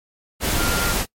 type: tone in noise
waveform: sine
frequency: 1396.9 Hz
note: F6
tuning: in tune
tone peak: -26 dBFS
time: 0.55-0.96 s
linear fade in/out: 50 ms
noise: pink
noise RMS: -21 dBFS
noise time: 0.4-1.06 s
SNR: -8 dB
effects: noise-tail reverb RT60 0.1 s tail -23 dB re dry + MP3 64 kbps